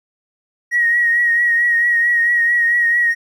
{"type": "tone with vibrato", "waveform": "triangle", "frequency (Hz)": 1892, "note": "A#6", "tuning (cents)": 25, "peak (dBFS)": -8, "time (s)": [0.71, 3.15], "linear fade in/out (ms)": 50, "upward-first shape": "triangle", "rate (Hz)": 4.5, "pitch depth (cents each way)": 40, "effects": ["tanh soft clip ceiling -10 dBFS"]}